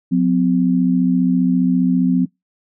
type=tone pair together; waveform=sine; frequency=180.9 / 255.8 Hz; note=F#3 / C4; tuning=-39 / -39 cents; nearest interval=tritone; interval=600 cents; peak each=-15 dBFS; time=0.11-2.26 s; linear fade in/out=20 ms; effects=noise-tail reverb RT60 0.2 s tail -26 dB re dry